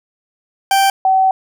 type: tone pair in turn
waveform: 40% pulse / sine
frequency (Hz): 782 / 761.5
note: G5 / F#5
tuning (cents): -4 / +50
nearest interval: unison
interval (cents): 46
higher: first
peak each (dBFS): -9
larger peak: neither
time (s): 0.71-0.9 / 1.05-1.31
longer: second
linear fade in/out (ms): 2
effects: none